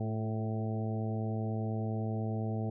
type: harmonic tone with a mistuned harmonic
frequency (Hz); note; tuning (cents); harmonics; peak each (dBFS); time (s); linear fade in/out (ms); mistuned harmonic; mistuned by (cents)
110; A2; 0; 1 / 2 / 3 / 4 / 5 / 6 / 7; -33 / -37 / -44 / -43 / -48 / -45 / -46; 0-2.7; 5; 3; +30
effects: none